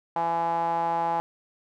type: tone with band-pass filter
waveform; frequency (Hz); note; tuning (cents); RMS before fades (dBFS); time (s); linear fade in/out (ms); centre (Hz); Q
sawtooth; 167.9; E3; +32; -26; 0.16-1.2; 0; 850; 6.7
effects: none